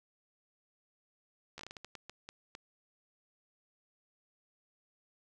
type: slowing click train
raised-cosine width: 0.2 ms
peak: -28 dBFS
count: 12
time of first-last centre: 1.58-2.551 s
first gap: 13 ms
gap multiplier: 1.35
effects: none